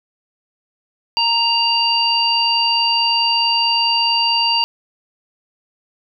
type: harmonic tone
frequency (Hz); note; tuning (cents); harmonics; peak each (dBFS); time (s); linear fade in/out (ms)
932.3; A#5; 0; 1 / 3 / 5; -19 / -18 / -17; 1.17-4.64; 0
effects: none